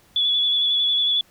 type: tone with vibrato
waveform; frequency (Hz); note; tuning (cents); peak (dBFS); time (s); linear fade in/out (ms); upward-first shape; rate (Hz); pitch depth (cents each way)
sine; 3416; G#7; +48; -17; 0.16-1.21; 2; square; 11; 19
effects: pink hiss -56 dBFS RMS until 1.3 s